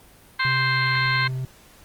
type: harmonic tone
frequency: 523.3 Hz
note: C5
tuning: in tune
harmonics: 2 / 3 / 4 / 5 / 6 / 7 / 8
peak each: -26 / -24 / -24 / -35 / -35 / -36 / -29 dBFS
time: 0.39-1.28 s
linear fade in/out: 10 ms
type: tone with pitch glide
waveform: triangle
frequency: 130.81 to 129.76 Hz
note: C3 to C3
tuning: 0 to -14 cents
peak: -23 dBFS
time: 0.45-1.45 s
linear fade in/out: 0 ms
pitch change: -14 cents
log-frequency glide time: 0.6-0.8 s
effects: pink hiss -51 dBFS RMS until 1.84 s + Opus 32 kbps